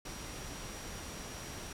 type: tone in noise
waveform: sine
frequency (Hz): 5700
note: F8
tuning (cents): +34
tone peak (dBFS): -53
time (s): 0.05-1.73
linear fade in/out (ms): 5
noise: pink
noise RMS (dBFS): -44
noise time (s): 0.05-1.73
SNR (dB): -12
effects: low-pass 11000 Hz 12 dB/octave